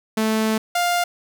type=tone pair in turn; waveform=sawtooth; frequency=219.2 / 701.8 Hz; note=A3 / F5; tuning=-6 / +8 cents; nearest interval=octave + minor sixth; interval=2014 cents; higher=second; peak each=-14 dBFS; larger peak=neither; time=0.17-0.58 / 0.75-1.04 s; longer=first; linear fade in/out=5 ms; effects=none